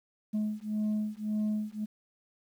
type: beating tone pair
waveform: sine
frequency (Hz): 211.9 / 213.7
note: G#3 / G#3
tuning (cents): +35 / +50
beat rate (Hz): 1.8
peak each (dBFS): -30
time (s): 0.33-1.86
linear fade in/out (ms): 20
effects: tanh soft clip ceiling -26 dBFS + 10-bit